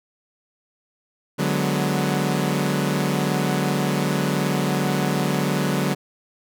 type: chord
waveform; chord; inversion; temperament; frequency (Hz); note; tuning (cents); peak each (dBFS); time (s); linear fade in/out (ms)
sawtooth; G# half-diminished seventh; second; equal; 146.83 / 185 / 207.7 / 246.9; D3 / F#3 / G#3 / B3; 0 / 0 / 0 / 0; -20 / -20 / -24 / -24; 1.38-5.95; 20
effects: none